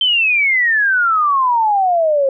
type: exponential sweep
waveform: sine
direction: down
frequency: 3136 to 531 Hz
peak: -11 dBFS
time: 0.01-2.29 s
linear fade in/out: 2 ms
effects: none